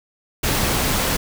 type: noise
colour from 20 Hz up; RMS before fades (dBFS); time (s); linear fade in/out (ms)
pink; -20; 0.43-1.17; 10
effects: none